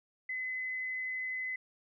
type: tone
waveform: sine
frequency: 2028 Hz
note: B6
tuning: 45 cents sharp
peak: -34 dBFS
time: 0.29-1.56 s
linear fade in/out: 5 ms
effects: none

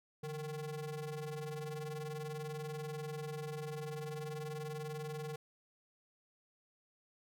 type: ring-modulated tone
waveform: square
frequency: 156.1 Hz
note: D#3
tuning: 6 cents sharp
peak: -38 dBFS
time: 0.23-5.36 s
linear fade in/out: 5 ms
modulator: 302 Hz
effects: none

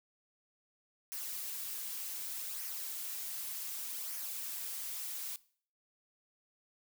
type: noise with flanger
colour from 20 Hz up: blue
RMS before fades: -41 dBFS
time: 1.12-5.36 s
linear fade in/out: 0 ms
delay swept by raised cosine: 0.25 to 5.45 ms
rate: 0.66 Hz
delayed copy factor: -0.5
effects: noise-tail reverb RT60 0.5 s tail -20 dB re dry

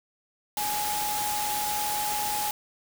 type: tone in noise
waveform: sine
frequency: 837 Hz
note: G#5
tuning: 13 cents sharp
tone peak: -29 dBFS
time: 0.57-2.51 s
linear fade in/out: 2 ms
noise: white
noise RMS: -31 dBFS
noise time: 0.57-2.51 s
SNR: -1 dB
effects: none

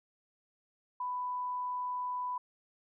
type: tone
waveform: sine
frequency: 994 Hz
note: B5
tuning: 11 cents sharp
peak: -33 dBFS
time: 1-2.38 s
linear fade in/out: 5 ms
effects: none

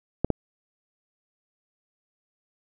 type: clicks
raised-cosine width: 2 ms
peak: -8 dBFS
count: 2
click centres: 0.246 / 0.303 s
effects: none

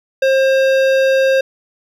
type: tone with hard clipping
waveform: sine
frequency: 533 Hz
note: C5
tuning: 32 cents sharp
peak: -12 dBFS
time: 0.22-1.41 s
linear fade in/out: 5 ms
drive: 14 dB
effects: none

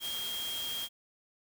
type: tone in noise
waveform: sine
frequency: 3233 Hz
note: G#7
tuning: 47 cents flat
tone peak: -35 dBFS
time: 0-0.89 s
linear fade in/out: 50 ms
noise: white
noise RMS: -41 dBFS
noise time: 0-0.89 s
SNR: +3 dB
effects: none

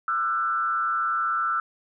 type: tone with frequency modulation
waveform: sine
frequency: 1342 Hz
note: E6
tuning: 31 cents sharp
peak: -22 dBFS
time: 0.08-1.6 s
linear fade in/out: 2 ms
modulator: 131 Hz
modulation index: 0.78
effects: none

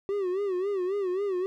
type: tone with vibrato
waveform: triangle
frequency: 383.1 Hz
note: G4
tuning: 40 cents flat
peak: -24 dBFS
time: 0.09-1.46 s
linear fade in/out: 0 ms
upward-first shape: sine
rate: 3.7 Hz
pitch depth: 120 cents each way
effects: none

